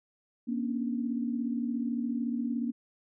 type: tone cluster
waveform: sine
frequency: 236.5 / 273.3 / 290.4 Hz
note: A#3 / C#4 / D4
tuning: +25 / -24 / -19 cents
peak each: -30 / -36 / -38 dBFS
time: 0.47-2.72 s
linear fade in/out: 20 ms
effects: none